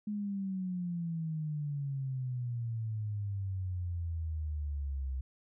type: exponential sweep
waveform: sine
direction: down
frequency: 211.1 to 64.6 Hz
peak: -33 dBFS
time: 0.07-5.21 s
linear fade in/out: 5 ms
effects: none